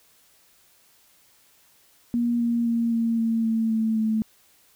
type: tone with pitch steps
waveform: sine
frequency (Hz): 237.7 / 235 / 232.3 / 229.6 / 227 / 224.4 / 221.8 / 219.2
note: A#3 / A#3 / A#3 / A#3 / A#3 / A3 / A3 / A3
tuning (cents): +34 / +14 / -6 / -26 / -46 / +34 / +14 / -6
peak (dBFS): -20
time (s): 2.14-4.22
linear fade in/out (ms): 0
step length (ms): 260
effects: white hiss -59 dBFS RMS until 4.75 s